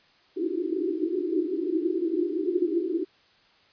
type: band-pass noise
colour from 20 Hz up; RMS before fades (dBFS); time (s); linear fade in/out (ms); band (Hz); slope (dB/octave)
pink; -27; 0.36-3.05; 20; 310 to 380; 96
effects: white hiss -60 dBFS RMS until 3.72 s + resampled to 11025 Hz